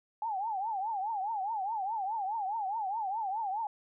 sine tone with vibrato, 830 Hz, G#5, 1 cent flat, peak -31 dBFS, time 0.22-3.67 s, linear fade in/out 2 ms, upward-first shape triangle, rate 4.8 Hz, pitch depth 210 cents each way, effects none

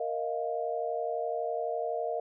sine chord, Bb suspended fourth, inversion none, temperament equal with one note detuned, 466.2 / 626.6 / 698.5 Hz, Bb4 / Eb5 / F5, 0 / +12 / 0 cents, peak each -34 dBFS, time 0-2.2 s, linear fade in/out 5 ms, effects none

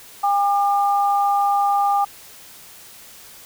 sine tone pair together, 806.2 / 1200 Hz, G5 / D6, +48 / +37 cents, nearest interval perfect fifth, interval 689 cents, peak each -16 / -22 dBFS, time 0.23-2.05 s, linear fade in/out 10 ms, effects white hiss -43 dBFS RMS until 3.45 s

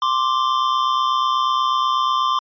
square tone pair together, 1046.5 / 1174.7 Hz, C6 / D6, 0 / 0 cents, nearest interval major second, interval 200 cents, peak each -20 dBFS, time 0.02-2.39 s, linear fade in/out 2 ms, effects resampled to 11025 Hz

